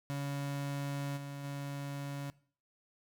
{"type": "tone with level steps", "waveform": "35% pulse", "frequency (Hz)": 141.1, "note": "C#3", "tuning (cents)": 31, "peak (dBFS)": [-33, -39, -36], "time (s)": [0.1, 2.3], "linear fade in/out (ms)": 0, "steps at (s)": [1.16, 1.43], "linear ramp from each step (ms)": 20, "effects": ["noise-tail reverb RT60 0.5 s tail -21 dB re dry"]}